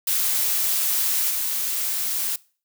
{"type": "noise with level steps", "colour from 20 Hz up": "blue", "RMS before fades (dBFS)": [-22, -25], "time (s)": [0.07, 2.36], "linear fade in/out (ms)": 5, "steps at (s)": 1.3, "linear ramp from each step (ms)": 5, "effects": ["noise-tail reverb RT60 0.4 s tail -22 dB re dry"]}